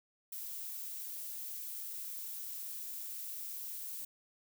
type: noise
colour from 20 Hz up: violet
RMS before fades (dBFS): -43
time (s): 0.32-4.05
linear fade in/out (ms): 5
effects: none